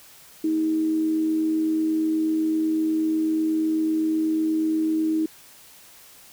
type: tone with amplitude modulation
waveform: sine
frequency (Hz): 316.8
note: D#4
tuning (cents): +31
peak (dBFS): -18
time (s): 0.44-5.26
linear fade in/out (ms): 5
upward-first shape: sine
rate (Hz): 88.1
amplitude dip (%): 35
effects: white hiss -49 dBFS RMS until 6.32 s